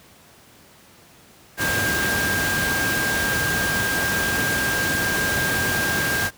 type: tone in noise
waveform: sine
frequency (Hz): 1600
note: G6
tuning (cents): +35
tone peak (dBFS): -22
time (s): 1.57-6.31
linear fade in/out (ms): 50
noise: pink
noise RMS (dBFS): -24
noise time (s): 1.57-6.31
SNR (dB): -1
effects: pink hiss -50 dBFS RMS until 6.37 s + high-pass 80 Hz 12 dB/octave